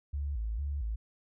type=tone with vibrato; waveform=sine; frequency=62.5 Hz; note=B1; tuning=21 cents sharp; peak=-31 dBFS; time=0.13-0.96 s; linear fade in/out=10 ms; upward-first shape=square; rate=2.2 Hz; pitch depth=230 cents each way; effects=none